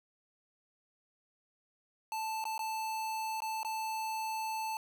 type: tone with dropouts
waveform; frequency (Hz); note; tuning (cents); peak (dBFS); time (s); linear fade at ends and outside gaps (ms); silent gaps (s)
square; 880; A5; 0; -35; 2.12-4.77; 1; 2.441-2.453 / 2.579-2.592 / 3.404-3.42 / 3.631-3.648
effects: none